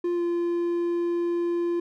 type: tone with pitch glide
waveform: triangle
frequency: 349.2 to 344.8 Hz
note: F4 to F4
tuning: 0 to -22 cents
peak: -21 dBFS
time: 0.04-1.8 s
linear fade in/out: 5 ms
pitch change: -22 cents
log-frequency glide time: 0.14-0.22 s
effects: none